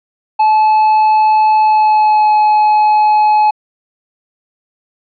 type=tone with pitch glide; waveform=triangle; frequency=863 to 850.1 Hz; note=A5 to G#5; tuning=-34 to +40 cents; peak=-5 dBFS; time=0.39-3.51 s; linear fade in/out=10 ms; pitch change=-26 cents; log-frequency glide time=1.6-2.34 s; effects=resampled to 11025 Hz